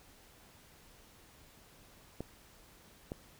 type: clicks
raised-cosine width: 2 ms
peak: -25 dBFS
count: 2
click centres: 2.206 / 3.119 s
effects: pink hiss -60 dBFS RMS until 3.39 s